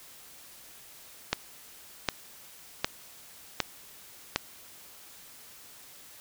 click train, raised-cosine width 0.2 ms, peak -7 dBFS, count 5, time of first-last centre 1.33-4.36 s, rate 1.32 Hz, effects white hiss -51 dBFS RMS until 6.2 s

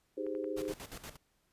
sine chord, Ab major seventh, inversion second, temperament just, 311.5 / 389.3 / 415.3 / 519.1 Hz, Eb4 / G4 / Ab4 / C5, +2 / -12 / 0 / -14 cents, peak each -40 dBFS, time 0.17-0.73 s, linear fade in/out 10 ms
clicks, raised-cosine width 0.5 ms, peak -39 dBFS, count 5, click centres 0.266 / 0.351 / 0.443 / 0.653 / 0.974 s
pink noise with tremolo, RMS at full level -45 dBFS, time 0.56-1.17 s, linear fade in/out 20 ms, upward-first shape square, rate 8.4 Hz, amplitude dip 75%
effects pink hiss -75 dBFS RMS until 1.52 s + resampled to 32000 Hz

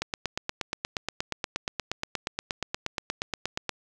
click train, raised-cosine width 0.2 ms, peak -11 dBFS, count 32, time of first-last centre 0.02-3.693 s, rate 8.44 Hz, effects none

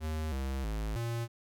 square tone with pitch steps, 78.3 / 66.8 / 53.4 / 116.8 Hz, D#2 / C2 / G#1 / A#2, +11 / +36 / +49 / +4 cents, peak -33 dBFS, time 0-1.28 s, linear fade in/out 50 ms, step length 320 ms, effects none

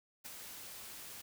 white noise with ADSR envelope, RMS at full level -43 dBFS, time 0.24-1.22 s, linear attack 24 ms, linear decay 3 ms, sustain -6 dB, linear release 13 ms, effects none

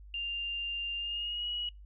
sine tone with pitch glide, 2794 to 2911 Hz, F7 to F#7, 0 to -29 cents, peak -33 dBFS, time 0.14-1.69 s, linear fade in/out 2 ms, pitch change +71 cents, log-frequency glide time 0.97-1.47 s, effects noise-tail reverb RT60 0.2 s tail -25 dB re dry + added 50 Hz sine -48 dBFS peak until 1.85 s

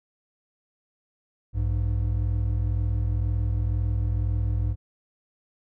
triangle tone pair together, 59.71 / 101.7 Hz, A#1 / G#2, +42 / -36 cents, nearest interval major sixth, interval 922 cents, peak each -23 dBFS, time 1.53-4.76 s, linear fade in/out 50 ms, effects none

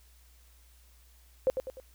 sine tone with echo, 522 Hz, C5, 4 cents flat, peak -21 dBFS, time 1.47-1.5 s, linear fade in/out 0 ms, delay 100 ms, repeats 3, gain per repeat -7 dB, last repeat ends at 1.8 s, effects added 60 Hz sine -57 dBFS peak until 1.94 s + white hiss -64 dBFS RMS until 1.94 s

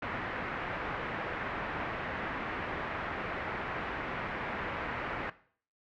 white low-pass noise, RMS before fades -37 dBFS, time 0.02-5.3 s, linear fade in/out 5 ms, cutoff 2000 Hz, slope 24 dB/octave, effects noise-tail reverb RT60 0.5 s tail -17 dB re dry

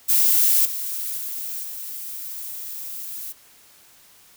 violet noise with level steps, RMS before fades -17 / -28 / -30 / -33 dBFS, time 0.08-3.33 s, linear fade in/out 20 ms, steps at 0.65 / 1.17 / 1.63 s, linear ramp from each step 5 ms, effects white hiss -52 dBFS RMS until 4.36 s

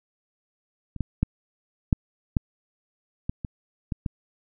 clicks, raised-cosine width 5 ms, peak -24 / -13 / -8 / -6 / -8 / -14 / -18 / -15 / -14 dBFS, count 9, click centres 0.963 / 1.007 / 1.23 / 1.928 / 2.368 / 3.295 / 3.448 / 3.922 / 4.062 s, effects none

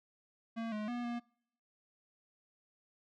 square tone with pitch steps, 227.8 / 212.2 / 241.8 / 238.1 Hz, A#3 / G#3 / B3 / A#3, -40 / +38 / -36 / +37 cents, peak -37 dBFS, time 0.56-1.2 s, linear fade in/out 20 ms, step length 160 ms, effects noise-tail reverb RT60 0.7 s tail -26 dB re dry + low-pass 3000 Hz 12 dB/octave

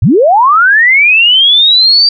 sine linear sweep, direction up, 74 to 4699 Hz, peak -3 dBFS, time 0.02-2.09 s, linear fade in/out 5 ms, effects none

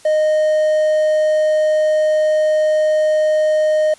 triangle tone with quantisation, 617 Hz, D#5, 15 cents flat, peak -10 dBFS, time 0.05-3.94 s, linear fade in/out 5 ms, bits 6, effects white hiss -46 dBFS RMS until 3.98 s + resampled to 24000 Hz

